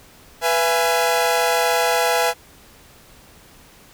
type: chord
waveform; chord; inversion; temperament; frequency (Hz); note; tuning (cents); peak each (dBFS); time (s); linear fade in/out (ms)
sawtooth; E major; second; equal with one note detuned; 493.9 / 673.9 / 830.6; B4 / E5 / G#5; 0 / +38 / 0; -17; 0.41-2.34; 50
effects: pink hiss -48 dBFS RMS until 3.93 s